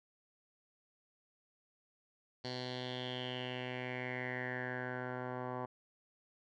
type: tone with low-pass filter sweep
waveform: 10% pulse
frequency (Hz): 125.9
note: B2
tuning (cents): +34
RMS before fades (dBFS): -41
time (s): 2.44-5.66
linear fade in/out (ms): 10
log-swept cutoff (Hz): 4400 to 1100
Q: 5.8
effects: none